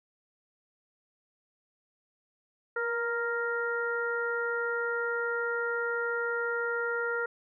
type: harmonic tone with a mistuned harmonic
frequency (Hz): 466.2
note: A#4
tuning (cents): 0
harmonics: 1 / 2 / 3 / 4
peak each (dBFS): -32 / -41 / -31 / -39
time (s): 2.76-7.26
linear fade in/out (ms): 5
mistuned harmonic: 1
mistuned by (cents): +25
effects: none